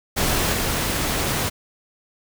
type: noise with level steps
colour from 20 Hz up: pink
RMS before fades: -21 / -23 dBFS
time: 0.16-1.5 s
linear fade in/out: 20 ms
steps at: 0.52 s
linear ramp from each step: 20 ms
effects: none